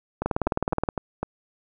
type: two click trains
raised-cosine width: 1 ms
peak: -12 / -9 dBFS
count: 5 / 13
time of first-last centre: 0.22-1.23 / 0.26-0.888 s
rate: 3.96 / 19.1 Hz
effects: none